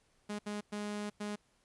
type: tone bursts at uneven times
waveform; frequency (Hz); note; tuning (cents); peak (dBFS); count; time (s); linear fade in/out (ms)
sawtooth; 207.7; G#3; 0; -33; 4; 0.29-0.39 / 0.46-0.61 / 0.72-1.1 / 1.2-1.36; 10
effects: pink hiss -72 dBFS RMS until 1.64 s + resampled to 24000 Hz